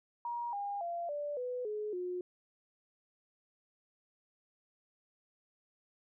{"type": "tone with pitch steps", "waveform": "sine", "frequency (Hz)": [950, 808.1, 687.5, 584.8, 497.5, 423.2, 360], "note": ["A#5", "G#5", "F5", "D5", "B4", "G#4", "F#4"], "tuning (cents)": [33, -48, -27, -7, 13, 33, -47], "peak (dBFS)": -35, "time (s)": [0.25, 2.21], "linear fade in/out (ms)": 2, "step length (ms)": 280, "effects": []}